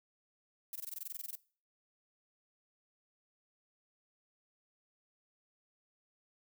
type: noise bursts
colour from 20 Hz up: violet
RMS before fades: -42 dBFS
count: 14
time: 0.73-1.354 s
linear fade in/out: 2 ms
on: 26 ms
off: 20 ms
effects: noise-tail reverb RT60 0.4 s tail -20 dB re dry